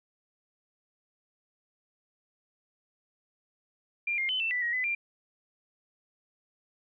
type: tone with pitch steps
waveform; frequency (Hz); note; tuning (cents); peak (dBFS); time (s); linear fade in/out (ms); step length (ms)
sine; 2390 / 2121 / 3038 / 2672 / 1978 / 1894 / 2011 / 2380; D7 / C7 / F#7 / E7 / B6 / A#6 / B6 / D7; +30 / +23 / +45 / +23 / +2 / +27 / +31 / +22; -27; 4.07-4.95; 5; 110
effects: none